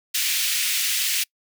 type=high-pass noise; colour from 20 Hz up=pink; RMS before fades=-23 dBFS; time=0.14-1.24 s; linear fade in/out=10 ms; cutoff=2200 Hz; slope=24 dB/octave; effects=noise-tail reverb RT60 0.1 s tail -26 dB re dry